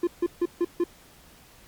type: tone bursts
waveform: triangle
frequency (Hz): 347.5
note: F4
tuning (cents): -9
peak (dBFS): -18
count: 5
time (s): 0.03-0.84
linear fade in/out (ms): 5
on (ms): 42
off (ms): 150
effects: pink hiss -53 dBFS RMS until 1.67 s + MP3 96 kbps